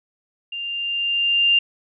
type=tone with level ramp; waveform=sine; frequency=2794 Hz; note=F7; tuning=in tune; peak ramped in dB=-27 to -12 dBFS; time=0.52-1.59 s; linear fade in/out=5 ms; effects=none